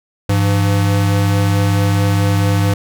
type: tone pair together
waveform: square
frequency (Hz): 100.61 / 169.2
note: G2 / E3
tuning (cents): +46 / +45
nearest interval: major sixth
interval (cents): 899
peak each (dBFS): -13 / -20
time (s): 0.29-2.74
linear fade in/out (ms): 5
effects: none